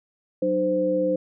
sine tone cluster, 187.2 / 304 / 517 Hz, F#3 / D#4 / C5, +20 / -40 / -21 cents, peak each -30 / -26 / -21 dBFS, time 0.42-1.16 s, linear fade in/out 5 ms, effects none

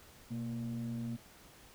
sine tone pair together, 123 / 232.2 Hz, B2 / A#3, -7 / -7 cents, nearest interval major seventh, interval 1100 cents, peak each -38 / -36 dBFS, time 0.3-1.17 s, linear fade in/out 20 ms, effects tanh soft clip ceiling -33 dBFS + pink hiss -58 dBFS RMS until 1.74 s

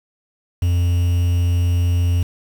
triangle tone with quantisation, 87.4 Hz, F2, 2 cents sharp, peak -12 dBFS, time 0.62-2.23 s, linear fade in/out 5 ms, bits 6, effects none

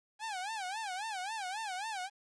sawtooth tone with vibrato, 809 Hz, G#5, 46 cents flat, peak -33 dBFS, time 0.19-2.1 s, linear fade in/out 50 ms, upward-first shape sine, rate 3.7 Hz, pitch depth 190 cents each way, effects resampled to 22050 Hz + 11-bit

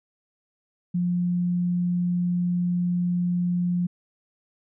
sine tone, 176.7 Hz, F3, 21 cents sharp, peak -21 dBFS, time 0.94-3.87 s, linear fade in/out 10 ms, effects none

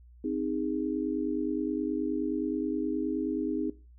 sine chord, Ab major, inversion first, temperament equal with one note detuned, 261.6 / 311.1 / 409.8 Hz, C4 / Eb4 / Ab4, 0 / 0 / -23 cents, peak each -32 / -31 / -36 dBFS, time 0.24-3.7 s, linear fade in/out 5 ms, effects noise-tail reverb RT60 0.3 s tail -18 dB re dry + added 60 Hz sine -51 dBFS peak until 3.98 s

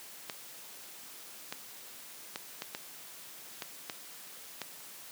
clicks, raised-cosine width 0.2 ms, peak -19 dBFS, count 8, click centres 0.298 / 1.525 / 2.359 / 2.621 / 2.749 / 3.622 / 3.898 / 4.617 s, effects white hiss -49 dBFS RMS until 5.11 s + high-pass 150 Hz 12 dB/octave

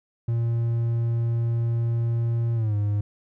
triangle tone with pitch glide, 116.54 to 103.23 Hz, A#2 to G#2, 0 to -10 cents, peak -19 dBFS, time 0.28-3.01 s, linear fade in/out 5 ms, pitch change -210 cents, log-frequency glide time 2.55-2.75 s, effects none

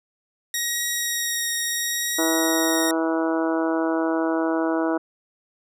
10% pulse tone with vibrato, 1886 Hz, A#6, 20 cents sharp, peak -14 dBFS, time 0.54-2.91 s, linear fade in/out 2 ms, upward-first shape triangle, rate 0.75 Hz, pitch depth 14 cents each way
harmonic tone, 162.5 Hz, E3, 24 cents flat, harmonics 2 / 3 / 4 / 5 / 6 / 7 / 8 / 9, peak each -22 / -29 / -27 / -34 / -32 / -37 / -35 / -34 dBFS, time 2.18-4.98 s, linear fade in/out 10 ms
effects none

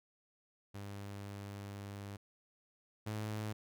sawtooth tone pair in turn, 100.5 / 106.91 Hz, G2 / A2, +44 / -49 cents, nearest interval minor second, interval 107 cents, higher second, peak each -40 / -34 dBFS, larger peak second, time 0.74-2.17 / 3.06-3.53 s, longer first, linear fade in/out 10 ms, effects none

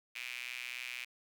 sawtooth tone with high-pass filter, 123.47 Hz, B2, in tune, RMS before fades -43 dBFS, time 0.15-1.05 s, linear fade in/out 10 ms, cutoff 2400 Hz, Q 5.7, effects none

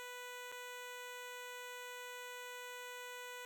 10% pulse tone with dropouts, 493.9 Hz, B4, in tune, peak -38 dBFS, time 0-3.45 s, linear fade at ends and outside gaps 0 ms, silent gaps 0.517-0.524 s, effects none

